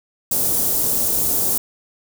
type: band-stop noise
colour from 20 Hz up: white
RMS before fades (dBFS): -19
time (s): 0.31-1.58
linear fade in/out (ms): 5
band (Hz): 560 to 8400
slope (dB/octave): 12
effects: none